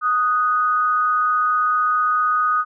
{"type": "tone pair together", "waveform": "sine", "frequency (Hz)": [1244.5, 1480], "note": ["D#6", "F#6"], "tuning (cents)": [0, 0], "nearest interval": "minor third", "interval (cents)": 300, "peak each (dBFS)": [-16, -24], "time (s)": [0.01, 2.65], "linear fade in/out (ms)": 50, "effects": []}